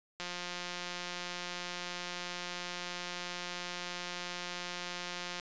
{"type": "click train", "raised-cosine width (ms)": 0.2, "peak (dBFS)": -22, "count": 921, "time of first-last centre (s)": [0.2, 5.398], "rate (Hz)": 177, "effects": ["resampled to 16000 Hz"]}